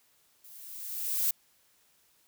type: noise with level ramp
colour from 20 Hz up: violet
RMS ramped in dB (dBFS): -52 to -26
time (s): 0.44-1.31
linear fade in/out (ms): 5
effects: white hiss -67 dBFS RMS until 2.27 s